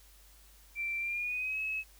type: tone with pitch glide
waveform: sine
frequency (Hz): 2349 to 2576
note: D7 to E7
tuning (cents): 0 to -41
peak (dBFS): -32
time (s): 0.75-1.84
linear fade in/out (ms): 50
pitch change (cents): +159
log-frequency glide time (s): 0.99-1.6
effects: added 50 Hz sine -58 dBFS peak until 1.99 s + white hiss -61 dBFS RMS until 1.99 s